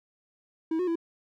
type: tone with pitch steps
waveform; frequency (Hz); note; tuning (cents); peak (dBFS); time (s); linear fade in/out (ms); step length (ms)
triangle; 322.5 / 363.6 / 333.3; E4 / F#4 / E4; -38 / -30 / +19; -23; 0.71-0.956; 5; 82
effects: none